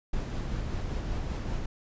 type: noise with tremolo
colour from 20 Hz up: brown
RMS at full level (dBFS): -31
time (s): 0.13-1.66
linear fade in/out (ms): 5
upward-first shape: sine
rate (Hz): 5.2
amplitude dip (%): 25
effects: resampled to 16000 Hz

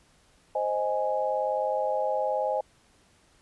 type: chord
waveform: sine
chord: Ab major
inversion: first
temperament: equal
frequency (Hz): 523.3 / 622.3 / 830.6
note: C5 / Eb5 / Ab5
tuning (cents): 0 / 0 / 0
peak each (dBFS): -29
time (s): 0.55-2.61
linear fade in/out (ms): 5
effects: pink hiss -62 dBFS RMS until 3.41 s + resampled to 24000 Hz

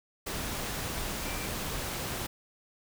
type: tone in noise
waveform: sine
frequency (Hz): 2349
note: D7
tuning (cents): 0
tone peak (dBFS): -44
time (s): 1.25-1.47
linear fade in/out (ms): 10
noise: pink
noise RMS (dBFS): -35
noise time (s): 0.26-2.27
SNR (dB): -12
effects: none

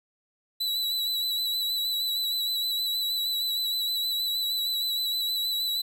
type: tone with vibrato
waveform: 45% pulse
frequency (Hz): 3951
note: B7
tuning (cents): 0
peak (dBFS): -25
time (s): 0.6-5.82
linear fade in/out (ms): 10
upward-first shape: sine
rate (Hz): 6.4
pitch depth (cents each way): 33
effects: none

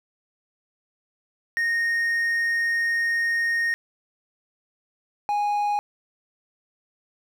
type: tone pair in turn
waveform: triangle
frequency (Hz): 1854 / 825.9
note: A#6 / G#5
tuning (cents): -10 / -10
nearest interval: octave + major second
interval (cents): 1400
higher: first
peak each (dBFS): -19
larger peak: neither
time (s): 1.57-3.74 / 5.29-5.79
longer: first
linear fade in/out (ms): 0
effects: none

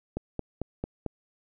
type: click train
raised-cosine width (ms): 2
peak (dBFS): -17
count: 5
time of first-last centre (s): 0.17-1.063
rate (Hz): 4.48
effects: none

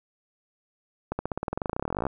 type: accelerating click train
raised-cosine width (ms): 1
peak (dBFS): -14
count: 28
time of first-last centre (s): 1.12-2.067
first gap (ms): 70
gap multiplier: 0.94
effects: none

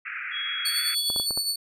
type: band-pass noise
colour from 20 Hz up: white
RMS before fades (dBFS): -34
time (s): 0.05-0.95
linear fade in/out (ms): 10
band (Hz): 1300 to 2500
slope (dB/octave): 96
type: tone with pitch glide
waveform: sine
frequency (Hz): 3322 to 3398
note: G#7 to G#7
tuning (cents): 0 to +39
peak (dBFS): -29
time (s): 0.31-1.27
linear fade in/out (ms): 50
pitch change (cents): +39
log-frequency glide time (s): 0.68-0.83
type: tone with tremolo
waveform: sawtooth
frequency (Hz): 4461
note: C#8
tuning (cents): +10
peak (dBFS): -20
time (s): 0.65-1.56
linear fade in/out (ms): 5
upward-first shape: sine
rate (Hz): 9.8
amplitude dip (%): 50
type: clicks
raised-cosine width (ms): 1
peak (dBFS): -21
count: 5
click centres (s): 1.101 / 1.162 / 1.199 / 1.308 / 1.375
effects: resampled to 32000 Hz

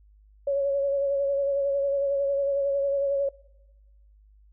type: tone with vibrato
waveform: sine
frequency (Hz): 557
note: C#5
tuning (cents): +8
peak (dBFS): -22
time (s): 0.47-3.29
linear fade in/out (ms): 5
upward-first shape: sine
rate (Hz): 11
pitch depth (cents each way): 26
effects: noise-tail reverb RT60 1.0 s tail -23 dB re dry + added 51 Hz sine -53 dBFS peak until 4.52 s

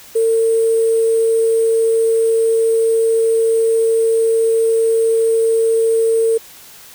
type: tone with sample-and-hold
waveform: sine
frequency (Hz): 452.3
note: A4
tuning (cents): +48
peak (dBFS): -11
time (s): 0.15-6.38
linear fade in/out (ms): 10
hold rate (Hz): 8820
effects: white hiss -40 dBFS RMS until 6.94 s

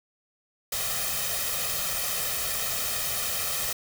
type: noise with comb filter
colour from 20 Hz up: white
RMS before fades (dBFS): -29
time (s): 0.72-3.73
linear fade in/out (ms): 5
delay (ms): 1.6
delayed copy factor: +0.75
effects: none

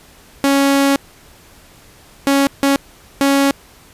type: tone bursts at uneven times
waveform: sawtooth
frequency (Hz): 277.2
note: C#4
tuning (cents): 0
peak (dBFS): -7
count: 4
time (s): 0.44-0.96 / 2.27-2.47 / 2.63-2.76 / 3.21-3.51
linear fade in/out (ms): 0
effects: pink hiss -45 dBFS RMS until 3.93 s + resampled to 32000 Hz

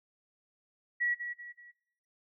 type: tone with echo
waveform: sine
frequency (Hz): 1928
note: B6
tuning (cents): -42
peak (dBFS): -27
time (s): 1-1.15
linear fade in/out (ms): 20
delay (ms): 190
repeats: 3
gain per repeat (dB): -8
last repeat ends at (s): 1.72
effects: noise-tail reverb RT60 0.8 s tail -19 dB re dry

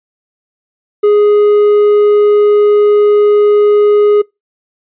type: tone with hard clipping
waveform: sine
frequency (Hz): 415.3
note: G#4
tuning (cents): 0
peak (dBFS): -6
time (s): 1.03-4.22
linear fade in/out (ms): 10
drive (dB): 3
effects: noise-tail reverb RT60 0.2 s tail -25 dB re dry + resampled to 8000 Hz

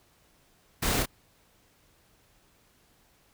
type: noise with echo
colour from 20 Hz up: pink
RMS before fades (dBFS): -28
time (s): 0.82-1.03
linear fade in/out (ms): 10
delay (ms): 30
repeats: 1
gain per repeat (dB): -4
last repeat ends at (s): 1.06
effects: pink hiss -64 dBFS RMS until 3.33 s

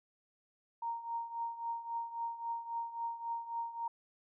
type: tone with tremolo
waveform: sine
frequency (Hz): 929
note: A#5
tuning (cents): -6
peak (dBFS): -33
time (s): 0.82-3.88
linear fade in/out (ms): 5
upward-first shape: triangle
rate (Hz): 3.7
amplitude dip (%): 80
effects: none

